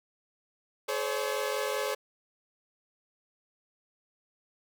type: tone cluster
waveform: sawtooth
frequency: 426 / 521 / 566 Hz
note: G#4 / C5 / C#5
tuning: +44 / -7 / +36 cents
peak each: -30 dBFS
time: 0.88-1.95 s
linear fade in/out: 10 ms
effects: none